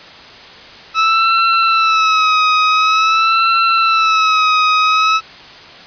sawtooth tone with vibrato, 1302 Hz, E6, 22 cents flat, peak -6 dBFS, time 0.94-5.21 s, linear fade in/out 50 ms, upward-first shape sine, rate 0.47 Hz, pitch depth 59 cents each way, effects white hiss -36 dBFS RMS until 5.86 s + resampled to 11025 Hz

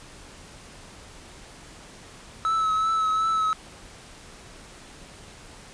triangle tone with vibrato, 1300 Hz, E6, 24 cents flat, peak -19 dBFS, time 2.45-3.53 s, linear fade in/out 0 ms, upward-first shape triangle, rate 2.7 Hz, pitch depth 29 cents each way, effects pink hiss -46 dBFS RMS until 5.73 s + resampled to 22050 Hz

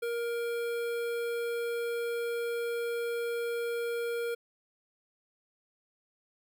square tone with notch filter, 470 Hz, A#4, 14 cents sharp, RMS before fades -33 dBFS, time 0.02-4.35 s, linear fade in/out 10 ms, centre 6100 Hz, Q 0.82, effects none

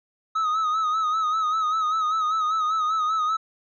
triangle tone with vibrato, 1272 Hz, D#6, 38 cents sharp, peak -19 dBFS, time 0.35-3.37 s, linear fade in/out 10 ms, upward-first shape sine, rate 5.1 Hz, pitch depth 61 cents each way, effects resampled to 16000 Hz

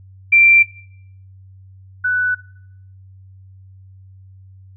sine tone pair in turn, 2357 / 1489.1 Hz, D7 / F#6, +6 / +11 cents, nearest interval minor sixth, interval 795 cents, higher first, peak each -7 / -14 dBFS, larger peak first, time 0.32-0.63 / 2.04-2.35 s, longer neither, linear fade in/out 10 ms, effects noise-tail reverb RT60 0.7 s tail -19 dB re dry + added 95 Hz sine -40 dBFS peak until 4.76 s

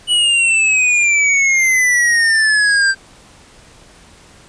square exponential sweep, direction down, 2960 to 1566 Hz, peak -11 dBFS, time 0.07-2.95 s, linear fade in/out 50 ms, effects pink hiss -44 dBFS RMS until 4.48 s + resampled to 22050 Hz

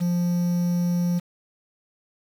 triangle tone with quantisation, 175 Hz, F3, 4 cents sharp, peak -18 dBFS, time 0-1.2 s, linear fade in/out 20 ms, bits 7, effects none

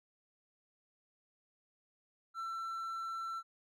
triangle tone, 1342 Hz, E6, 31 cents sharp, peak -36 dBFS, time 2.34-3.43 s, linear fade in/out 50 ms, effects none

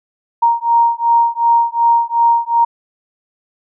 sine beating tone pair, 932.3 / 935 Hz, A#5 / A#5, 0 / +5 cents, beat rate 2.7 Hz, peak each -13 dBFS, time 0.42-2.65 s, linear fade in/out 10 ms, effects none

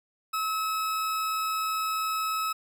40% pulse tone, 1291 Hz, E6, 37 cents flat, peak -26 dBFS, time 0.33-2.53 s, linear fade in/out 10 ms, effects none

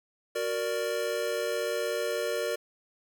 square chord, Gb augmented, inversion none, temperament equal, 370 / 466.2 / 587.3 Hz, Gb4 / Bb4 / D5, 0 / 0 / 0 cents, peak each -37 / -32 / -33 dBFS, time 0.35-2.56 s, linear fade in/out 10 ms, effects none

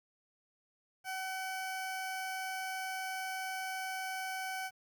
20% pulse tone, 757 Hz, F#5, 39 cents sharp, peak -32 dBFS, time 1.04-4.71 s, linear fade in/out 50 ms, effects 11-bit

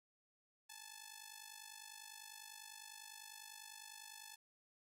5% pulse ring-modulated tone, 869 Hz, A5, 22 cents flat, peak -38 dBFS, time 0.69-4.36 s, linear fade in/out 10 ms, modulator 25 Hz, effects none

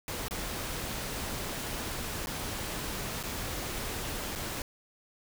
pink noise with dropouts, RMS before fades -36 dBFS, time 0.08-4.62 s, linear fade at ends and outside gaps 1 ms, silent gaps 0.283-0.309 / 2.26-2.27 / 3.229-3.236 / 4.353-4.358 s, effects none

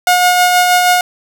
sawtooth tone with tremolo, 720 Hz, F#5, 47 cents flat, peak -3 dBFS, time 0.07-1.01 s, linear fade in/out 2 ms, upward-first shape sine, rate 6.3 Hz, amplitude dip 30%, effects none

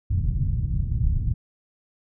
white low-pass noise, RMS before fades -23 dBFS, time 0.1-1.34 s, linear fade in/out 10 ms, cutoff 120 Hz, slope 24 dB/octave, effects none

